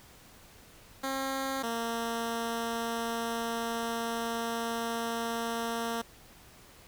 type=tone pair in turn; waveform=10% pulse; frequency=268.5 / 230.8 Hz; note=C4 / A#3; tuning=+45 / -17 cents; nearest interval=minor third; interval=262 cents; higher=first; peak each=-23 dBFS; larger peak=neither; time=1.03-1.63 / 1.63-6.02 s; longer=second; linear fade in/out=10 ms; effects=pink hiss -55 dBFS RMS until 6.87 s